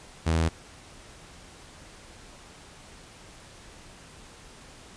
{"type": "tone", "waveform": "sawtooth", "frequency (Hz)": 81.4, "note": "E2", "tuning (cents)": -21, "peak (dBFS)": -18, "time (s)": [0.26, 0.49], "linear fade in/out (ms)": 10, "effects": ["pink hiss -49 dBFS RMS until 4.96 s", "resampled to 22050 Hz"]}